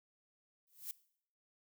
violet noise with exponential growth, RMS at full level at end -39 dBFS, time 0.67-0.91 s, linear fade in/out 1 ms, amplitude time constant 51 ms, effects noise-tail reverb RT60 0.6 s tail -19 dB re dry

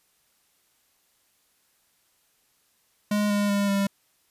square tone with pitch steps, 207.7 / 204.6 / 201.6 / 198.55 Hz, G#3 / G#3 / G3 / G3, 0 / -26 / +49 / +22 cents, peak -22 dBFS, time 3.11-3.87 s, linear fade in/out 5 ms, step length 190 ms, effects white hiss -67 dBFS RMS until 4.3 s + resampled to 32000 Hz

